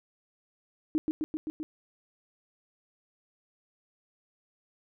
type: tone with echo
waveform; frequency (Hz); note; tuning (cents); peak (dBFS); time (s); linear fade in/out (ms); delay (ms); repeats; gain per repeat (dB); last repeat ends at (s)
sine; 310.2; D#4; -5; -23; 0.95-0.98; 0; 130; 5; -2; 1.63
effects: none